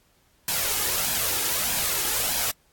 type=noise with flanger; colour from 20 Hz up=white; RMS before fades=-25 dBFS; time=0.48-2.51 s; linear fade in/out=2 ms; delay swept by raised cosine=1.2 to 2.4 ms; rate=1.6 Hz; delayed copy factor=+0.5; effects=pink hiss -63 dBFS RMS until 2.72 s + AAC 64 kbps